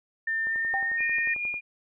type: tone with pitch glide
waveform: sine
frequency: 1800 to 1844.2 Hz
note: A6 to A#6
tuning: +39 to -19 cents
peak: -25 dBFS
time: 0.27-1.34 s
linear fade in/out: 5 ms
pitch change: +42 cents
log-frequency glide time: 0.46-0.96 s
type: click train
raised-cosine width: 1 ms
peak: -31 dBFS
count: 13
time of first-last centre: 0.47-1.541 s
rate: 11.2 Hz
type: tone with exponential decay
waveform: sine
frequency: 784 Hz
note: G5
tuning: in tune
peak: -25 dBFS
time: 0.74-1.03 s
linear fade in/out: 0 ms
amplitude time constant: 62 ms
type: tone with tremolo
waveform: sine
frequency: 2424 Hz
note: D#7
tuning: 46 cents flat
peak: -26 dBFS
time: 0.97-1.61 s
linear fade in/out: 50 ms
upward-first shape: sine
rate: 6.6 Hz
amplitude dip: 35%
effects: none